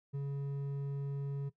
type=tone with hard clipping; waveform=sine; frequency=140 Hz; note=C#3; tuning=18 cents sharp; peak=-36 dBFS; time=0.13-1.5 s; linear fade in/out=20 ms; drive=5 dB; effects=noise-tail reverb RT60 0.1 s tail -17 dB re dry